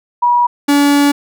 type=tone pair in turn; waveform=sine / 45% pulse; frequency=966 / 286.1 Hz; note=B5 / D4; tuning=-39 / -45 cents; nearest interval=octave + major sixth; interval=2106 cents; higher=first; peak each=-8 dBFS; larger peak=neither; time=0.22-0.47 / 0.68-1.12 s; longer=second; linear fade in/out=10 ms; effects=none